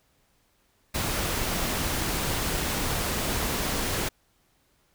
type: noise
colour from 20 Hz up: pink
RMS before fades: -28 dBFS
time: 0.94-4.09 s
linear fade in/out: 10 ms
effects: pink hiss -67 dBFS RMS until 4.94 s